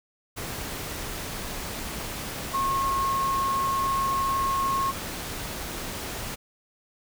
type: tone in noise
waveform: sine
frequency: 1085 Hz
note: C#6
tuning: 37 cents flat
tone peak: -23 dBFS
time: 2.53-4.92 s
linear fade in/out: 20 ms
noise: pink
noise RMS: -34 dBFS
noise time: 0.36-6.36 s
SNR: +8 dB
effects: none